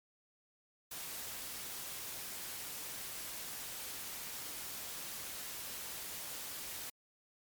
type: noise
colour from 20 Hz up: white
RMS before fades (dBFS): -44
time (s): 0.91-6.9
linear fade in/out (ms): 5
effects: MP3 96 kbps